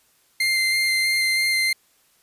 30% pulse tone with vibrato, 2093 Hz, C7, in tune, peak -16 dBFS, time 0.4-1.73 s, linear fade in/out 5 ms, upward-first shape square, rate 3.1 Hz, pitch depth 8 cents each way, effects white hiss -61 dBFS RMS until 2.22 s + resampled to 32000 Hz

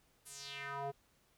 square tone with band-pass filter sweep, 140 Hz, C#3, 18 cents sharp, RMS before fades -44 dBFS, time 0.25-0.92 s, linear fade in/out 20 ms, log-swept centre 11000 to 530 Hz, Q 3, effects pink hiss -72 dBFS RMS until 1.37 s

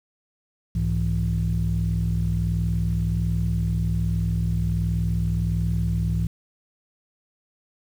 sine tone cluster, 64 / 105.3 / 165.7 Hz, C2 / G#2 / E3, -38 / +24 / +9 cents, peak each -24 dBFS, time 0.75-6.27 s, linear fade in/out 5 ms, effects tanh soft clip ceiling -14 dBFS + 8-bit

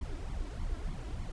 brown noise with flanger, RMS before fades -37 dBFS, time 0.01-1.32 s, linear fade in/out 5 ms, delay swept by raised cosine 0.9 to 3.1 ms, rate 3.3 Hz, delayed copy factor +0.8, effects resampled to 22050 Hz

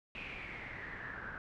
pink noise with low-pass filter sweep, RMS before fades -45 dBFS, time 0.15-1.38 s, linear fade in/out 0 ms, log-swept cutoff 2600 to 1500 Hz, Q 8.1, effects none

